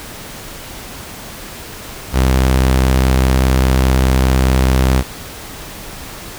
sawtooth tone with vibrato, 64.9 Hz, C2, 13 cents flat, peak -6 dBFS, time 2.12-5.04 s, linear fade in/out 50 ms, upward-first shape sine, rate 18 Hz, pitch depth 24 cents each way, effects pink hiss -31 dBFS RMS until 6.38 s

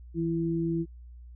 sine tone pair together, 164.5 / 333.1 Hz, E3 / E4, -3 / +18 cents, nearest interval octave, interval 1221 cents, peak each -29 / -28 dBFS, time 0.14-0.86 s, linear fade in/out 50 ms, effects added 60 Hz sine -44 dBFS peak until 1.35 s

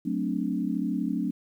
sine chord, D dominant seventh, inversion first, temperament equal, 185 / 220 / 261.6 / 293.7 Hz, F#3 / A3 / C4 / D4, 0 / 0 / 0 / 0 cents, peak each -31 dBFS, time 0.05-1.31 s, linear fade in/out 10 ms, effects 10-bit

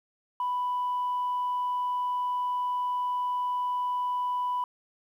sine tone, 990 Hz, B5, 4 cents sharp, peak -25 dBFS, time 0.4-4.64 s, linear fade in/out 2 ms, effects tanh soft clip ceiling -23 dBFS + 10-bit

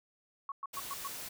sine tone bursts, 1108.7 Hz, C#6, in tune, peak -36 dBFS, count 5, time 0.49-1.075 s, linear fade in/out 2 ms, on 29 ms, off 110 ms
white noise, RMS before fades -43 dBFS, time 0.73-1.29 s, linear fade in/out 10 ms
effects none

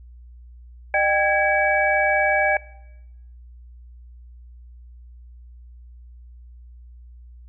sine tone cluster, 608 / 784 / 1653 / 2287 Hz, D#5 / G5 / G#6 / D7, -40 / 0 / -9 / -47 cents, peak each -22 dBFS, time 0.94-2.57 s, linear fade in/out 2 ms, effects noise-tail reverb RT60 0.9 s tail -21 dB re dry + added 60 Hz sine -41 dBFS peak until 7.48 s

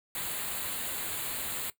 white band-stop noise, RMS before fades -35 dBFS, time 0.15-1.7 s, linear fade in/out 2 ms, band 4500 to 6900 Hz, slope 96 dB/octave, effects noise-tail reverb RT60 0.1 s tail -17 dB re dry

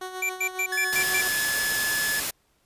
15% pulse tone with tremolo, 371.2 Hz, F#4, 6 cents sharp, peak -25 dBFS, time 0.01-1.28 s, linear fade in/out 5 ms, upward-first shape sine, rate 7.3 Hz, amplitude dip 55%
square tone bursts, 2349 Hz, D7, in tune, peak -24 dBFS, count 6, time 0.22-1.214 s, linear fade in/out 5 ms, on 74 ms, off 110 ms
45% pulse tone, 1719 Hz, A6, 41 cents flat, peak -25 dBFS, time 0.72-2.2 s, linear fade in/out 5 ms
white noise, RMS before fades -28 dBFS, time 0.92-2.31 s, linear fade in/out 10 ms
effects pink hiss -67 dBFS RMS until 2.65 s + resampled to 32000 Hz

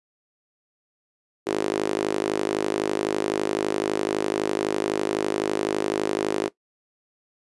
sawtooth tone with high-pass filter, 51.91 Hz, G#1, in tune, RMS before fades -25 dBFS, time 1.46-6.49 s, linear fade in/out 20 ms, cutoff 370 Hz, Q 3.6, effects noise-tail reverb RT60 0.1 s tail -18 dB re dry + resampled to 24000 Hz

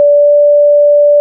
sine tone with pitch glide, 580 to 584.4 Hz, D5 to D5, -22 to -9 cents, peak -3 dBFS, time 0-1.2 s, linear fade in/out 0 ms, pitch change +13 cents, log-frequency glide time 0.11-0.33 s, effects none

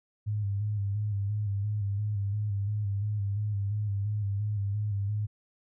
sine tone with vibrato, 102.5 Hz, G#2, 22 cents flat, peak -27 dBFS, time 0.26-5.27 s, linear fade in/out 20 ms, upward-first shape square, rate 2.9 Hz, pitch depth 47 cents each way, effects none

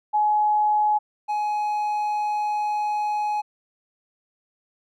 sine / triangle tone pair in turn, 844 / 839.9 Hz, G#5 / G#5, +28 / +19 cents, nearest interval unison, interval 9 cents, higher first, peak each -17 / -20 dBFS, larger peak first, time 0.13-0.99 / 1.28-3.42 s, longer second, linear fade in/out 20 ms, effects none

